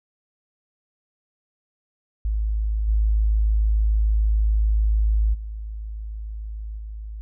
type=tone with level steps; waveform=sine; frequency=53.4 Hz; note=G#1; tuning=49 cents sharp; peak=-20 / -16 / -29 / -31 dBFS; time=2.25-7.21 s; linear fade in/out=0 ms; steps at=2.87 / 5.33 / 6.77 s; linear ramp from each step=20 ms; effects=none